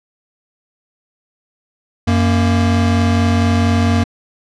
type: tone pair together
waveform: square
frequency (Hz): 92.5 / 233.1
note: F#2 / A#3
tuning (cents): 0 / 0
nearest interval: octave + major third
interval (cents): 1600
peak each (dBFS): -14 / -16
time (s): 2.07-4.04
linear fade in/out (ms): 10
effects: low-pass 6000 Hz 12 dB/octave